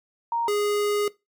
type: tone pair in turn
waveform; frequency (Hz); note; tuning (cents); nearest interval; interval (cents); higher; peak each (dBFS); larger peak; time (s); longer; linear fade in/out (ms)
sine / square; 932.3 / 413.5; A#5 / G#4; 0 / -8; octave + major second; 1408; first; -22; neither; 0.32-0.48 / 0.48-1.08; second; 2
effects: noise-tail reverb RT60 0.2 s tail -19 dB re dry + MP3 96 kbps